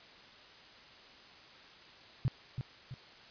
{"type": "tone with echo", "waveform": "sine", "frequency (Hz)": 128.7, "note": "C3", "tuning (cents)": -28, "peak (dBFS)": -26, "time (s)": [2.25, 2.28], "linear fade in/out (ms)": 0, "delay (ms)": 330, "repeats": 2, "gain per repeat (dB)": -7, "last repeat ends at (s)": 2.94, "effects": ["white hiss -55 dBFS RMS until 3.3 s", "resampled to 11025 Hz"]}